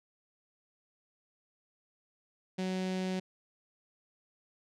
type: tone with notch filter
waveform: sawtooth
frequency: 186.3 Hz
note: F#3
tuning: 12 cents sharp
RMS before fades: -34 dBFS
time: 2.58-3.2 s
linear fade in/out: 10 ms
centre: 1200 Hz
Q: 1.3
effects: low-pass 6000 Hz 12 dB/octave